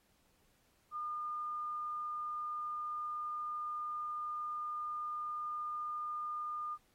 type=tone; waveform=sine; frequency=1213 Hz; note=D#6; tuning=44 cents flat; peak=-37 dBFS; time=0.91-6.78 s; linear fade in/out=50 ms; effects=pink hiss -73 dBFS RMS until 6.94 s + AAC 48 kbps